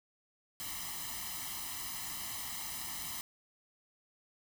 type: noise with comb filter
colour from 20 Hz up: white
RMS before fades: -41 dBFS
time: 0.6-3.21 s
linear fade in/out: 0 ms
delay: 0.99 ms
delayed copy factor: +0.9
effects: none